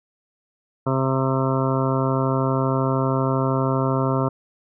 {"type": "harmonic tone", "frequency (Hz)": 132.7, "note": "C3", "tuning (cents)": 25, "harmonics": [1, 2, 3, 4, 5, 7, 8, 9, 10], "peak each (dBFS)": [-22, -25, -27, -28, -29, -30, -31, -32, -32], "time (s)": [0.86, 4.29], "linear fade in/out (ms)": 10, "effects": []}